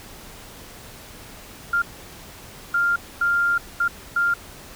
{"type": "tone bursts at uneven times", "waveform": "sine", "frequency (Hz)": 1396.9, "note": "F6", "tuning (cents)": 0, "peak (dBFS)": -17, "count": 5, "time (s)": [[1.73, 1.82], [2.74, 2.96], [3.21, 3.58], [3.8, 3.88], [4.16, 4.34]], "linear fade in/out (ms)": 5, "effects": ["pink hiss -42 dBFS RMS until 4.75 s"]}